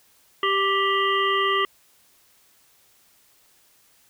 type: harmonic tone with a mistuned harmonic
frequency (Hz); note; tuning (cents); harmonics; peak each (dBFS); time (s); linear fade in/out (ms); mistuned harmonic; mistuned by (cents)
392; G4; 0; 1 / 3 / 5 / 7 / 8; -25 / -22 / -26 / -29 / -30; 0.43-1.65; 2; 7; +55
effects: white hiss -59 dBFS RMS until 4.09 s